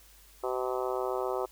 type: harmonic tone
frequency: 127.5 Hz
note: C3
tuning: 44 cents flat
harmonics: 3 / 4 / 5 / 6 / 7 / 8 / 9 / 10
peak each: -33 / -35 / -37 / -39 / -40 / -41 / -42 / -43 dBFS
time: 0.43-1.46 s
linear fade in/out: 10 ms
effects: added 50 Hz sine -58 dBFS peak until 1.51 s + white hiss -58 dBFS RMS until 1.51 s